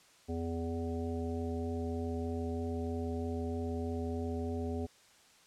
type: harmonic tone with a mistuned harmonic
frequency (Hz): 83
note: E2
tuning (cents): +12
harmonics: 1 / 3 / 5 / 7 / 9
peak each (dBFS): -37 / -38 / -40 / -47 / -47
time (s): 0.28-4.87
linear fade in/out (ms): 20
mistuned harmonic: 1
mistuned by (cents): +22
effects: white hiss -62 dBFS RMS until 5.46 s + low-pass 8000 Hz 12 dB/octave